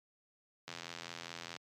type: click train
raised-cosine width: 0.2 ms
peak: -25 dBFS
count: 76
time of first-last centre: 0.68-1.564 s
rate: 84.8 Hz
effects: high-pass 100 Hz 12 dB/octave + MP3 96 kbps